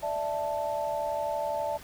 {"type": "chord", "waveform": "sine", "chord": "D suspended second", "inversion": "none", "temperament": "equal", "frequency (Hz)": [587.3, 659.3, 880], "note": ["D5", "E5", "A5"], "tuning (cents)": [0, 0, 0], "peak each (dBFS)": [-32, -33, -32], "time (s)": [0.02, 1.78], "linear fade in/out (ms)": 20, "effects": ["pink hiss -49 dBFS RMS until 1.83 s"]}